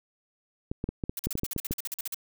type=clicks; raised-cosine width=3 ms; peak=-17 dBFS; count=10; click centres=0.715 / 0.841 / 0.89 / 1.038 / 1.095 / 1.27 / 1.354 / 1.434 / 1.563 / 1.71 s
type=noise bursts; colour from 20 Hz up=blue; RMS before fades=-33 dBFS; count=15; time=1.17-2.145 s; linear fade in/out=2 ms; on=23 ms; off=45 ms
effects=none